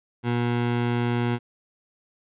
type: tone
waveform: 20% pulse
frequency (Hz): 120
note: B2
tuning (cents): -49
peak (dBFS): -17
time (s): 0.23-1.39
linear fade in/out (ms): 50
effects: resampled to 8000 Hz